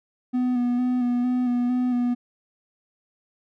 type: tone with vibrato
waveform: triangle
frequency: 246.9 Hz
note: B3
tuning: in tune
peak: -18 dBFS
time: 0.33-2.15 s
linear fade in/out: 20 ms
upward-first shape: square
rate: 2.2 Hz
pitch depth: 22 cents each way
effects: none